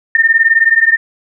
sine beating tone pair, 1805 / 1824 Hz, A6 / A#6, +44 / -38 cents, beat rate 19 Hz, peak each -10 dBFS, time 0.15-0.97 s, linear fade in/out 2 ms, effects none

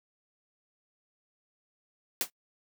white noise with exponential decay, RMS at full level -24 dBFS, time 2.21-2.3 s, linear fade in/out 1 ms, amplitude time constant 18 ms, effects noise-tail reverb RT60 0.1 s tail -23 dB re dry + high-pass 150 Hz 12 dB/octave

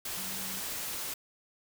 sine tone in noise, 190.4 Hz, F#3, 50 cents sharp, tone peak -46 dBFS, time 0.17-0.6 s, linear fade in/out 5 ms, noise white, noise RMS -37 dBFS, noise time 0.05-1.14 s, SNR -12 dB, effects none

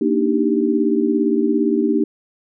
sine chord, Eb major seventh, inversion second, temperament equal, 233.1 / 293.7 / 311.1 / 392 Hz, Bb3 / D4 / Eb4 / G4, 0 / 0 / 0 / 0 cents, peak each -20 dBFS, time 0.01-2.04 s, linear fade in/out 5 ms, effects none

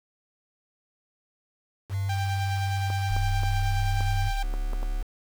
sine tone with pitch glide, 98 to 99.02 Hz, G2 to G2, 0 to +18 cents, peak -25 dBFS, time 1.89-4.32 s, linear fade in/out 50 ms, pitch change +18 cents, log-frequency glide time 2.93-3.76 s
sawtooth tone with tremolo, 788 Hz, G5, 9 cents sharp, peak -26 dBFS, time 2.09-4.43 s, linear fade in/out 5 ms, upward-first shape sine, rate 9.6 Hz, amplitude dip 35%
clicks, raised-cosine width 1 ms, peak -23 dBFS, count 7, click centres 2.902 / 3.165 / 3.434 / 4.007 / 4.539 / 4.733 / 4.83 s
sine tone, 35.23 Hz, C#1, 29 cents sharp, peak -25 dBFS, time 3.1-5.03 s, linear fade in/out 10 ms
effects low-pass 6000 Hz 12 dB/octave + 7-bit

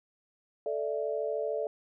sine chord, A suspended fourth, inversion none, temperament just, 440 / 586.7 / 660 Hz, A4 / D5 / E5, 0 / -2 / +2 cents, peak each -33 / -33 / -36 dBFS, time 0.66-1.67 s, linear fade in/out 2 ms, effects none

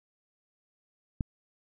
click, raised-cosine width 5 ms, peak -17 dBFS, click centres 1.208 s, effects none

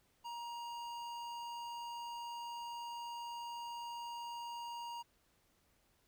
square tone with notch filter, 944 Hz, A#5, 22 cents sharp, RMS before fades -45 dBFS, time 0.24-5.03 s, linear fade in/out 20 ms, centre 11000 Hz, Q 0.78, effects pink hiss -74 dBFS RMS until 6.07 s

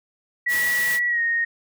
sine tone with pitch glide, 1938 to 1859.1 Hz, B6 to A#6, -33 to -5 cents, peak -19 dBFS, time 0.46-1.45 s, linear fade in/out 10 ms, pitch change -72 cents, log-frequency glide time 1.08-1.21 s
white noise, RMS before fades -30 dBFS, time 0.48-1 s, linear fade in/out 50 ms
effects none

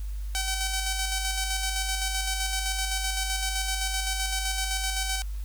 5% pulse tone with tremolo, 765 Hz, G5, 42 cents flat, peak -15 dBFS, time 0.35-5.22 s, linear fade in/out 0 ms, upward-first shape square, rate 7.8 Hz, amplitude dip 35%, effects added 50 Hz sine -30 dBFS peak until 5.44 s + white hiss -54 dBFS RMS until 5.44 s

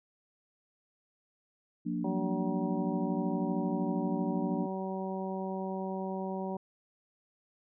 sine chord, Bb major, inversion second, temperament equal with one note detuned, 177.26 / 233.1 / 293.7 Hz, F3 / Bb3 / D4, +26 / 0 / 0 cents, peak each -35 dBFS, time 1.85-4.67 s, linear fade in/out 20 ms
harmonic tone, 190 Hz, F#3, 46 cents sharp, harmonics 1 / 2 / 3 / 4 / 5, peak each -36 / -39 / -41 / -42 / -43 dBFS, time 2.04-6.57 s, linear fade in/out 5 ms
effects none

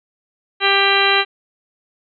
harmonic tone, 395.2 Hz, G4, 14 cents sharp, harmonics 1 / 2 / 3 / 4 / 5 / 6 / 7 / 8 / 10, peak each -21 / -21 / -21 / -21 / -21 / -21 / -21 / -21 / -21 dBFS, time 0.6-1.25 s, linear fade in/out 50 ms, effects none

